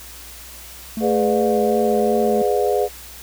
triangle tone with vibrato, 220 Hz, A3, in tune, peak -20 dBFS, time 0.97-2.42 s, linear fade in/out 2 ms, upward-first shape triangle, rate 2.7 Hz, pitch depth 33 cents each way
sine chord, G# diminished seventh, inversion none, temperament just, 415.3 / 498.4 / 598 / 717.6 Hz, G#4 / B4 / D5 / F5, 0 / +16 / +31 / +47 cents, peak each -19 / -21 / -24 / -23 dBFS, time 1-2.89 s, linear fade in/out 50 ms
effects added 60 Hz sine -43 dBFS peak until 3.22 s + white hiss -39 dBFS RMS until 3.22 s

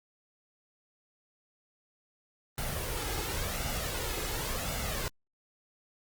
pink noise with flanger, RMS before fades -34 dBFS, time 2.58-5.08 s, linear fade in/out 0 ms, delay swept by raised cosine 1.4 to 2.4 ms, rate 0.92 Hz, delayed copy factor +0.55, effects Opus 24 kbps

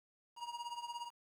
square tone with tremolo, 950 Hz, A#5, 33 cents sharp, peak -39 dBFS, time 0.36-1.11 s, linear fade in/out 50 ms, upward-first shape triangle, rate 17 Hz, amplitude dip 85%, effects low-pass 8000 Hz 12 dB/octave + 11-bit

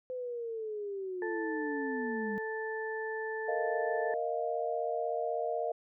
sine linear sweep, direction down, 512 to 198.4 Hz, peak -35 dBFS, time 0.1-2.38 s, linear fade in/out 0 ms
harmonic tone, 440 Hz, A4, in tune, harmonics 1 / 2 / 4, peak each -36 / -42 / -39 dBFS, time 1.22-4.14 s, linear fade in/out 2 ms
sine chord, Bb suspended fourth, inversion none, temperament equal, 466.2 / 622.3 / 698.5 Hz, Bb4 / Eb5 / F5, 0 / 0 / 0 cents, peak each -35 dBFS, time 3.48-5.72 s, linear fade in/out 5 ms
effects none

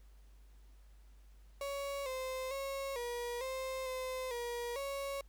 35% pulse tone with pitch steps, 559 / 519 / 547 / 479.9 / 524 / 515 / 477.5 / 554 Hz, C#5 / C5 / C#5 / B4 / C5 / C5 / A#4 / C#5, +14 / -14 / -23 / -50 / +2 / -28 / +42 / -1 cents, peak -36 dBFS, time 1.61-5.21 s, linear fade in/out 2 ms, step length 450 ms, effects added 50 Hz sine -56 dBFS peak until 5.28 s + pink hiss -72 dBFS RMS until 5.28 s

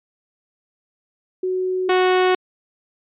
sine / sawtooth tone pair in turn, 370.5 / 368.4 Hz, F#4 / F#4, +2 / -7 cents, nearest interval unison, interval 9 cents, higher first, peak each -19 / -10 dBFS, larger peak second, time 1.43-1.89 / 1.89-2.35 s, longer neither, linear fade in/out 5 ms, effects resampled to 8000 Hz

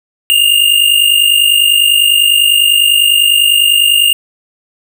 square tone pair together, 2794 / 2844 Hz, F7 / F7, 0 / +31 cents, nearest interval unison, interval 31 cents, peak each -10 dBFS, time 0.3-4.13 s, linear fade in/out 0 ms, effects none

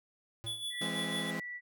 square tone with exponential decay, 113.4 Hz, A#2, 47 cents flat, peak -40 dBFS, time 0.44-0.73 s, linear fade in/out 0 ms, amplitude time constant 62 ms
square tone with tremolo, 3432 Hz, A7, 44 cents flat, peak -35 dBFS, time 0.46-1.31 s, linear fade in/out 10 ms, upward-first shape sine, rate 6 Hz, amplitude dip 60%
sine tone, 1957 Hz, B6, 16 cents flat, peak -39 dBFS, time 0.7-1.61 s, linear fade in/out 50 ms
sawtooth chord, E augmented, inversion none, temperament equal with one note detuned, 167.99 / 207.7 / 261.6 Hz, E3 / G#3 / B#3, +33 / 0 / 0 cents, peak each -36 / -36 / -38 dBFS, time 0.81-1.4 s, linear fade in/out 5 ms
effects none

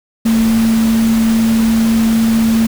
sine tone in noise, 225.3 Hz, A3, 41 cents sharp, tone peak -9 dBFS, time 0.25-2.67 s, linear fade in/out 10 ms, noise pink, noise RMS -24 dBFS, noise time 0.25-2.67 s, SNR +12 dB, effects none

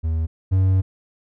triangle tone pair in turn, 80.4 / 94.49 Hz, E2 / F#2, -43 / +37 cents, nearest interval minor third, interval 280 cents, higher second, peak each -17 / -12 dBFS, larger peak second, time 0.03-0.27 / 0.51-0.82 s, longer second, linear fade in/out 20 ms, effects none

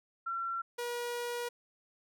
sine / sawtooth tone pair in turn, 1359 / 480.5 Hz, F6 / B4, -48 / -48 cents, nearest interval octave + tritone, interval 1800 cents, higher first, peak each -33 / -31 dBFS, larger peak second, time 0.26-0.62 / 0.78-1.49 s, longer second, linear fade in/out 10 ms, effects none

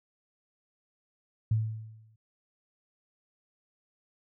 sine tone with exponential decay, 110 Hz, A2, in tune, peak -21 dBFS, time 1.51-2.16 s, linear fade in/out 5 ms, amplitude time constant 140 ms, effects none

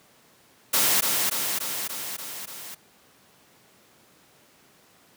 white noise with echo, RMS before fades -21 dBFS, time 0.73-1.01 s, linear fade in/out 10 ms, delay 290 ms, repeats 6, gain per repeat -3 dB, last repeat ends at 2.75 s, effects pink hiss -57 dBFS RMS until 5.16 s + high-pass 150 Hz 12 dB/octave

